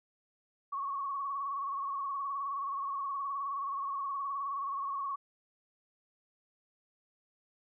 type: tone with vibrato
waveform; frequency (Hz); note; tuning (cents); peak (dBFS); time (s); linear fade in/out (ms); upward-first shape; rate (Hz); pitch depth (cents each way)
sine; 1108.7; C#6; 0; -33; 0.72-5.16; 10; sine; 19; 56
effects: none